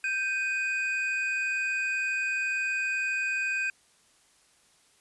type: tone pair together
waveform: triangle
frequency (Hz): 1568 / 2489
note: G6 / D#7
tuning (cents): 0 / 0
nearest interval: minor sixth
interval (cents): 800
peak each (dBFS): -29 / -27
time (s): 0.04-3.7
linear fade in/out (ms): 2
effects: white hiss -63 dBFS RMS until 5 s + resampled to 24000 Hz